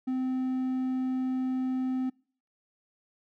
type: tone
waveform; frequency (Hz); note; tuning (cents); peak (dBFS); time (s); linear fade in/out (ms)
triangle; 258.1; C4; -23; -25; 0.07-2.1; 10
effects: noise-tail reverb RT60 0.5 s tail -26 dB re dry